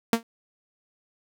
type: tone with exponential decay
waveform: sawtooth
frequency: 229.7 Hz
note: A#3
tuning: 25 cents flat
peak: -10 dBFS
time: 0.13-0.23 s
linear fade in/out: 2 ms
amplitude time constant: 20 ms
effects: none